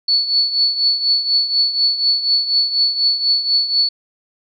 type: tone with tremolo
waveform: sine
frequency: 4435 Hz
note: C#8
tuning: in tune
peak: -10 dBFS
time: 0.08-3.89 s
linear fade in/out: 5 ms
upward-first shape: triangle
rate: 4.1 Hz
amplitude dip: 75%
effects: none